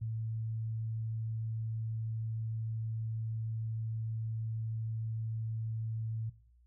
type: tone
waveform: sine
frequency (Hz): 111.7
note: A2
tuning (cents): +27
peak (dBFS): -34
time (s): 0.01-6.3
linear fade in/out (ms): 10
effects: noise-tail reverb RT60 0.5 s tail -19 dB re dry + added 60 Hz sine -61 dBFS peak until 6.66 s